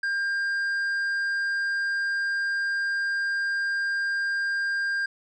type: tone with tanh clipping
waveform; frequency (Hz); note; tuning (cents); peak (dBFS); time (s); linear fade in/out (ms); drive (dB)
triangle; 1600; G6; +35; -25; 0.03-5.06; 5; 9
effects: none